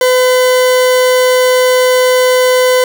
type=tone; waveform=40% pulse; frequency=506 Hz; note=B4; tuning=42 cents sharp; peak=-6 dBFS; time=0.01-2.84 s; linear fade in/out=2 ms; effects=none